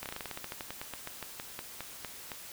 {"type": "slowing click train", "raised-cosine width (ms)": 0.3, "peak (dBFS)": -22, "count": 22, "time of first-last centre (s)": [0.03, 2.318], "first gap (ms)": 28, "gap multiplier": 1.12, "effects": ["white hiss -47 dBFS RMS until 2.52 s"]}